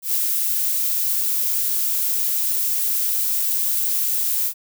violet noise with ADSR envelope, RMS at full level -19 dBFS, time 0.02-4.54 s, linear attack 120 ms, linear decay 49 ms, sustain -2 dB, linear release 72 ms, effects none

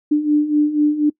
sine beating tone pair, 295.1 / 299.2 Hz, D4 / D4, +8 / +32 cents, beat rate 4.1 Hz, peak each -19 / -14 dBFS, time 0.11-1.1 s, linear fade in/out 10 ms, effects noise-tail reverb RT60 0.1 s tail -23 dB re dry

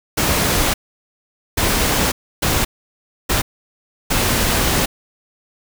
pink noise bursts at uneven times, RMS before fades -17 dBFS, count 5, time 0.17-0.74 / 1.57-2.12 / 2.42-2.65 / 3.29-3.42 / 4.1-4.86 s, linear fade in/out 10 ms, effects none

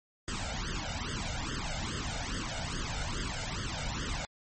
pink noise with flanger, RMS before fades -35 dBFS, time 0.28-4.25 s, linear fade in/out 0 ms, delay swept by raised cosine 0.61 to 1.4 ms, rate 2.4 Hz, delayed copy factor +0.9, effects MP3 32 kbps

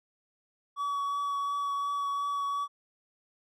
triangle tone with vibrato, 1134 Hz, C#6, 39 cents sharp, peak -27 dBFS, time 0.76-2.68 s, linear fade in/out 50 ms, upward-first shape triangle, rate 2.8 Hz, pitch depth 14 cents each way, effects none

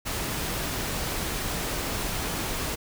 pink noise, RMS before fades -30 dBFS, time 0.05-2.76 s, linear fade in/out 20 ms, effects none

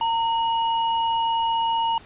sine tone pair together, 915.4 / 2904 Hz, A#5 / F#7, -32 / -33 cents, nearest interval octave + minor sixth, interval 1999 cents, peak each -20 / -30 dBFS, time 0.01-1.98 s, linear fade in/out 2 ms, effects pink hiss -47 dBFS RMS until 2.05 s + resampled to 8000 Hz

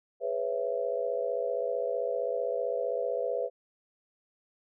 sine chord, C# minor seventh, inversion second, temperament just, 415.8 / 498.9 / 554.4 / 665.2 Hz, G#4 / B4 / C#5 / E5, +2 / +17 / 0 / +16 cents, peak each -37 / -31 / -34 / -35 dBFS, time 0.2-3.5 s, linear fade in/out 50 ms, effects none

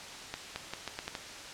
accelerating click train, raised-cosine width 0.2 ms, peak -18 dBFS, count 7, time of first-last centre 0.34-1.152 s, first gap 220 ms, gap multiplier 0.8, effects white hiss -44 dBFS RMS until 1.53 s + low-pass 6000 Hz 12 dB/octave

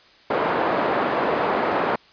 pink band-pass noise, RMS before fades -22 dBFS, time 0.3-1.96 s, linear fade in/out 5 ms, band 400 to 1200 Hz, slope 12 dB/octave, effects white hiss -52 dBFS RMS until 2.12 s + resampled to 11025 Hz

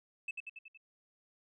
sine tone with echo, 2620 Hz, E7, 11 cents flat, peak -33 dBFS, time 0.28-0.31 s, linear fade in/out 5 ms, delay 93 ms, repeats 5, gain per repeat -4 dB, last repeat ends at 0.775 s, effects tanh soft clip ceiling -34 dBFS

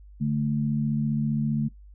sine tone pair together, 145.7 / 220.8 Hz, D3 / A3, -13 / +6 cents, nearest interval perfect fifth, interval 719 cents, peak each -25 dBFS, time 0.2-1.69 s, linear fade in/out 20 ms, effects noise-tail reverb RT60 0.1 s tail -18 dB re dry + added 50 Hz sine -45 dBFS peak until 1.94 s

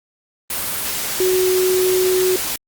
sine tone in noise, 370 Hz, F#4, in tune, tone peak -14 dBFS, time 1.2-2.36 s, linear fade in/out 2 ms, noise white, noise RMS -23 dBFS, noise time 0.5-2.56 s, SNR +6 dB, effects Opus 32 kbps

